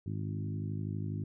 harmonic tone with a mistuned harmonic, 51.8 Hz, G#1, 4 cents flat, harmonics 2 / 3 / 4 / 5 / 6 / 7, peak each -36 / -39 / -43 / -45 / -47 / -51 dBFS, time 0.06-1.24 s, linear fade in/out 5 ms, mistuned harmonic 2, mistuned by -20 cents, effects none

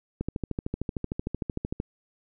click train, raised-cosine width 3 ms, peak -16 dBFS, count 22, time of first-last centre 0.21-1.801 s, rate 13.2 Hz, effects none

